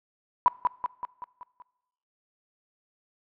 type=tone with echo; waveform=sine; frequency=987.8 Hz; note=B5; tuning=in tune; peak=-14 dBFS; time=0.46-0.48 s; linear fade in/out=0 ms; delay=190 ms; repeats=6; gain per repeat=-5 dB; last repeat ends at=1.62 s; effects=noise-tail reverb RT60 1.0 s tail -23 dB re dry + low-pass 2000 Hz 12 dB/octave